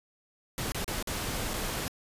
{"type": "noise with dropouts", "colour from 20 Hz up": "pink", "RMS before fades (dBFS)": -33, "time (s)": [0.58, 1.88], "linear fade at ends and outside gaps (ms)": 0, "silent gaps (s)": [[0.72, 0.746], [0.844, 0.879], [1.026, 1.073], [1.534, 1.539]], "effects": ["resampled to 32000 Hz"]}